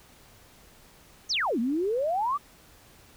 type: exponential two-way sweep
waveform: sine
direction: down then up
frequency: 6645 to 220 to 1213 Hz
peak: -24 dBFS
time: 1.29-2.38 s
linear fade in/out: 20 ms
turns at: 1.59 s
effects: pink hiss -55 dBFS RMS until 3.16 s